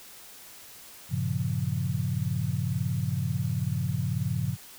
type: chord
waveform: sine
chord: G half-diminished seventh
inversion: none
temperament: equal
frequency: 98 / 116.54 / 138.59 / 174.61 Hz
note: G2 / Bb2 / Db3 / F3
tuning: 0 / 0 / 0 / 0 cents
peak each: -32 / -31 / -30 / -33 dBFS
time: 1.09-4.57 s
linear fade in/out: 50 ms
effects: white hiss -48 dBFS RMS until 4.78 s